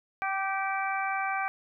harmonic tone with a mistuned harmonic, 387.5 Hz, G4, 20 cents flat, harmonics 2 / 3 / 4 / 5 / 6, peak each -31 / -34 / -34 / -42 / -35 dBFS, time 0.22-1.48 s, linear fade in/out 0 ms, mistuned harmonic 3, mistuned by +17 cents, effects none

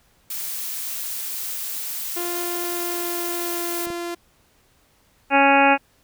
blue noise, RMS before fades -29 dBFS, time 0.3-3.86 s, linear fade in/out 5 ms
sawtooth tone with pitch glide, 349.2 to 344.8 Hz, F4 to F4, 0 to -22 cents, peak -23 dBFS, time 2.16-4.15 s, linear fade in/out 10 ms, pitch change -22 cents, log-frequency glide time 2.59-3.8 s
clicks, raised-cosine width 2 ms, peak -27 / -22 dBFS, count 2, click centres 3.871 / 3.903 s
harmonic tone, 277.2 Hz, C#4, in tune, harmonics 1 / 2 / 3 / 4 / 5 / 6 / 7 / 8 / 9 / 10, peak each -21 / -21 / -16 / -28 / -23 / -24 / -30 / -27 / -21 / -28 dBFS, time 5.3-5.78 s, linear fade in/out 50 ms
effects pink hiss -60 dBFS RMS until 6.03 s

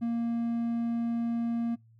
triangle tone, 233.1 Hz, A#3, in tune, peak -25 dBFS, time 0.01-1.76 s, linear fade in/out 20 ms, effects noise-tail reverb RT60 0.2 s tail -25 dB re dry + added 113 Hz sine -56 dBFS peak until 1.99 s

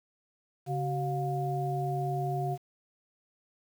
sine tone cluster, 139.4 / 377.9 / 709 Hz, C#3 / F#4 / F5, +10 / +37 / +26 cents, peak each -31 / -36 / -33 dBFS, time 0.66-2.58 s, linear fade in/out 50 ms, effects 9-bit

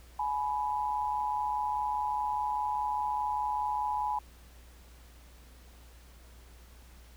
sine tone pair together, 843.1 / 988 Hz, G#5 / B5, +26 / 0 cents, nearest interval minor third, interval 274 cents, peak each -31 / -32 dBFS, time 0.19-4.19 s, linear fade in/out 5 ms, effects added 60 Hz sine -52 dBFS peak until 7.16 s + pink hiss -59 dBFS RMS until 7.16 s

